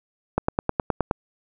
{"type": "click train", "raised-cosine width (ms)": 1, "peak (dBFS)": -6, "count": 8, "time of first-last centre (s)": [0.38, 1.111], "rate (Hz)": 9.57, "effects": []}